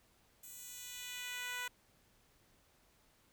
10% pulse tone with high-pass filter sweep, 493.9 Hz, B4, in tune, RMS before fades -45 dBFS, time 0.43-1.68 s, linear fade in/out 5 ms, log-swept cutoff 9700 to 1100 Hz, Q 0.91, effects pink hiss -70 dBFS RMS until 3.32 s

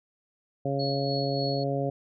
harmonic tone, 138.59 Hz, C#3, in tune, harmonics 1 / 2 / 3 / 4 / 5, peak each -30 / -33 / -33 / -31 / -34 dBFS, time 0.65-1.9 s, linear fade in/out 5 ms
sine tone with tremolo, 4354 Hz, C#8, 32 cents flat, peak -32 dBFS, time 0.79-1.64 s, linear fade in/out 10 ms, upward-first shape sine, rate 3.4 Hz, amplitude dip 45%
effects none

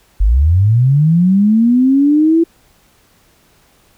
sine linear sweep, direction up, 43.61 to 336.8 Hz, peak -7 dBFS, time 0.2-2.44 s, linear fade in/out 10 ms, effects pink hiss -52 dBFS RMS until 3.97 s

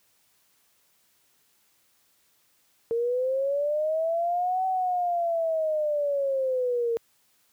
sine linear two-way sweep, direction up then down, 456.7 to 758 to 456.7 Hz, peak -23 dBFS, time 2.91-6.97 s, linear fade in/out 0 ms, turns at 4.66 s, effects white hiss -66 dBFS RMS until 7.52 s + high-pass 60 Hz 12 dB/octave

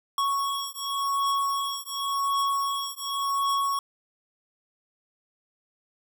square beating tone pair, 1108.7 / 1109.6 Hz, C#6 / C#6, 0 / +1 cents, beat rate 0.9 Hz, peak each -29 dBFS, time 0.18-3.79 s, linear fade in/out 2 ms, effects none

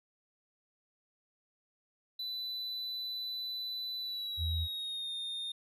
triangle tone with pitch glide, 3991 to 3660 Hz, B7 to A#7, +17 to -32 cents, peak -35 dBFS, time 2.19-5.52 s, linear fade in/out 5 ms, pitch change -149 cents, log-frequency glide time 3.99-5.13 s
sine tone, 82.41 Hz, E2, in tune, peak -31 dBFS, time 4.37-4.68 s, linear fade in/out 50 ms
effects none

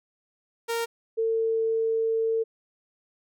sawtooth / sine tone pair in turn, 463.1 / 449.7 Hz, A#4 / A4, -11 / +38 cents, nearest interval minor second, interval 51 cents, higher first, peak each -22 dBFS, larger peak neither, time 0.68-0.86 / 1.17-2.44 s, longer second, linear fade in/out 20 ms, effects none

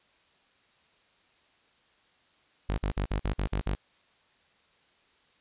sawtooth tone bursts, 49.22 Hz, G1, 8 cents sharp, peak -23 dBFS, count 8, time 2.69-3.75 s, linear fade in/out 0 ms, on 87 ms, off 52 ms, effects white hiss -65 dBFS RMS until 5.4 s + resampled to 8000 Hz

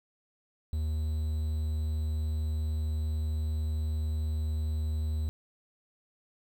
triangle tone with quantisation, 77.78 Hz, D#2, in tune, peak -26 dBFS, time 0.73-5.29 s, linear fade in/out 0 ms, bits 9, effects none

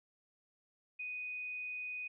sine tone, 2489 Hz, D#7, in tune, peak -39 dBFS, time 0.99-2.08 s, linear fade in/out 10 ms, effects none

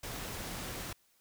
pink noise, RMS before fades -41 dBFS, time 0.03-0.93 s, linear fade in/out 5 ms, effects white hiss -70 dBFS RMS until 1.2 s

